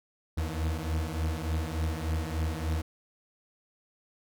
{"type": "beating tone pair", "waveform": "40% pulse", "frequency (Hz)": [77.78, 81.18], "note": ["D#2", "E2"], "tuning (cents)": [0, -26], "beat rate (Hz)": 3.4, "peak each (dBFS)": -31, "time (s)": [0.37, 2.82], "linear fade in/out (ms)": 10, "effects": []}